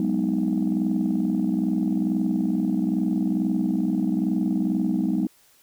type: chord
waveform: sine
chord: G# minor seventh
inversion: third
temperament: just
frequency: 186.89 / 207.7 / 249.2 / 311.5 Hz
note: F#3 / G#3 / B3 / D#4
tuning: +18 / 0 / +16 / +2 cents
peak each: -25 dBFS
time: 0-5.27 s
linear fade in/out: 2 ms
effects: tanh soft clip ceiling -14 dBFS + white hiss -58 dBFS RMS until 5.62 s